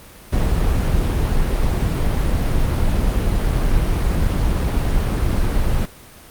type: noise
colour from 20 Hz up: brown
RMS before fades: -17 dBFS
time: 0.32-5.86 s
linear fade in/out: 10 ms
effects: pink hiss -42 dBFS RMS until 6.3 s + Opus 32 kbps